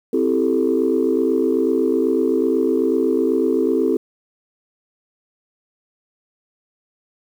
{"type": "chord", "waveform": "sine", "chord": "A minor seventh", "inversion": "first", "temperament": "equal", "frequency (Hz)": [261.6, 329.6, 392, 440], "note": ["C4", "E4", "G4", "A4"], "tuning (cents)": [0, 0, 0, 0], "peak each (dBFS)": -20, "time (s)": [0.13, 3.97], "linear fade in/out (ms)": 5, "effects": ["tanh soft clip ceiling -7 dBFS", "8-bit"]}